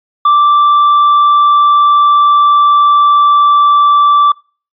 triangle tone with pitch glide, 1172 to 1164.6 Hz, D6 to D6, -4 to -15 cents, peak -3 dBFS, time 0.25-4.32 s, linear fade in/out 5 ms, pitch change -11 cents, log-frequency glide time 0.38-3.99 s, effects noise-tail reverb RT60 0.4 s tail -26 dB re dry + resampled to 11025 Hz

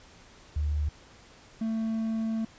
sine / triangle tone pair in turn, 74.4 / 222.9 Hz, D2 / A3, +23 / +23 cents, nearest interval octave + perfect fifth, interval 1900 cents, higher second, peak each -25 dBFS, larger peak neither, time 0.56-0.89 / 1.61-2.45 s, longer second, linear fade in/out 5 ms, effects pink hiss -54 dBFS RMS until 2.58 s + resampled to 16000 Hz

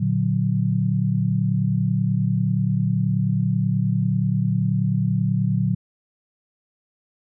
sine chord, Bb augmented, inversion none, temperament equal, 116.54 / 146.83 / 185 Hz, Bb2 / D3 / F#3, 0 / 0 / 0 cents, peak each -22 / -23 / -22 dBFS, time 0-5.75 s, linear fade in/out 10 ms, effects none

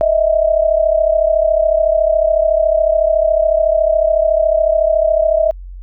sine tone pair together, 622.3 / 656.2 Hz, D#5 / E5, 0 / -8 cents, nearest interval minor second, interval 92 cents, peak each -13 dBFS, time 0.01-5.51 s, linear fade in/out 0 ms, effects added 45 Hz sine -28 dBFS peak until 5.82 s

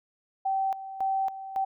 sine tone with tremolo, 773 Hz, G5, 24 cents flat, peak -24 dBFS, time 0.45-1.65 s, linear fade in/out 10 ms, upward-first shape square, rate 1.8 Hz, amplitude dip 75%, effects none

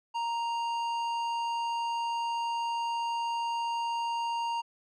sine tone with tanh clipping, 932.3 Hz, A#5, in tune, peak -31 dBFS, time 0.14-4.62 s, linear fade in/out 20 ms, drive 12 dB, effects none

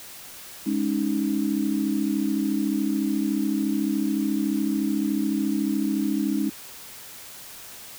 sine chord, Ab suspended fourth, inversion none, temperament equal, 207.7 / 277.2 / 311.1 Hz, Ab3 / Db4 / Eb4, 0 / 0 / 0 cents, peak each -26 dBFS, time 0.66-6.5 s, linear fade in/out 10 ms, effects white hiss -42 dBFS RMS until 7.98 s

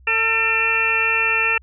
harmonic tone with a mistuned harmonic, 449.4 Hz, A4, 37 cents sharp, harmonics 1 / 2 / 3 / 4 / 5 / 6, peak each -30 / -30 / -25 / -23 / -22 / -19 dBFS, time 0.07-1.58 s, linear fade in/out 5 ms, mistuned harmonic 5, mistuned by +100 cents, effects added 64 Hz sine -45 dBFS peak until 1.62 s

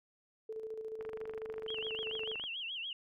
sine tone with tremolo, 440 Hz, A4, in tune, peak -38 dBFS, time 0.49-2.35 s, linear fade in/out 5 ms, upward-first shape square, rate 14 Hz, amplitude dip 45%
click train, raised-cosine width 0.5 ms, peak -33 dBFS, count 36, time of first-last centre 1.01-2.439 s, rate 24.5 Hz
sine tone with vibrato, 2980 Hz, F#7, 12 cents sharp, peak -38 dBFS, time 1.68-2.93 s, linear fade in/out 2 ms, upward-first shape sine, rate 6.9 Hz, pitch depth 190 cents each way
effects none

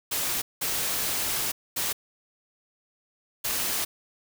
white noise bursts at uneven times, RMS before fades -28 dBFS, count 4, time 0.11-0.42 / 0.61-1.52 / 1.76-1.93 / 3.44-3.85 s, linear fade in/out 10 ms, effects none

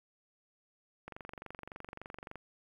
click train, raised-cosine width 0.5 ms, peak -29 dBFS, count 31, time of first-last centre 1.08-2.357 s, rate 23.5 Hz, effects 10-bit

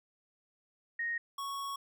sine / square tone pair in turn, 1864.7 / 1108.8 Hz, A#6 / C#6, 0 / 0 cents, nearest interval major sixth, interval 900 cents, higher first, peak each -32 / -37 dBFS, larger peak first, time 0.99-1.18 / 1.38-1.76 s, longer second, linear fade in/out 5 ms, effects none

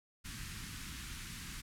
pink band-stop noise, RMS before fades -45 dBFS, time 0.24-1.62 s, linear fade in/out 20 ms, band 260 to 1300 Hz, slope 24 dB/octave, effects low-pass 12000 Hz 12 dB/octave

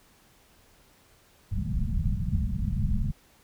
pink low-pass noise, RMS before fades -27 dBFS, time 1.51-3.12 s, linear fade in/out 20 ms, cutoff 220 Hz, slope 96 dB/octave, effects pink hiss -60 dBFS RMS until 3.43 s

